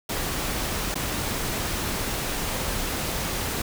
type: noise with dropouts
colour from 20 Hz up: pink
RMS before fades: -28 dBFS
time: 0.09-3.62 s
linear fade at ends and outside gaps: 5 ms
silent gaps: 0.944-0.954 s
effects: none